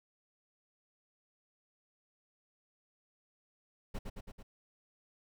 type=noise with echo; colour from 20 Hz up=brown; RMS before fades=-38 dBFS; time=3.94-3.99 s; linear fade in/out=10 ms; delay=110 ms; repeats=4; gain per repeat=-3 dB; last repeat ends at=4.43 s; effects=none